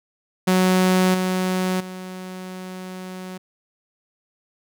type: tone with level steps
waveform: sawtooth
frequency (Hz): 185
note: F#3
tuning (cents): 0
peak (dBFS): -11 / -16 / -28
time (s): 0.47-3.38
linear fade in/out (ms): 10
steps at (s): 1.14 / 1.8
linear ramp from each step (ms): 5
effects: none